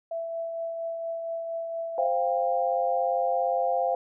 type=tone with tremolo; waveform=sine; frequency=664 Hz; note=E5; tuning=12 cents sharp; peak=-28 dBFS; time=0.11-2.07 s; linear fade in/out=5 ms; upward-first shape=triangle; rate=4.3 Hz; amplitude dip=35%
type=chord; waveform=sine; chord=C suspended fourth; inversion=none; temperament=equal with one note detuned; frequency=523.3 / 698.5 / 795.9 Hz; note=C5 / F5 / G5; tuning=0 / 0 / +26 cents; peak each=-27 / -26 / -29 dBFS; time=1.98-3.95 s; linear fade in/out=2 ms
effects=none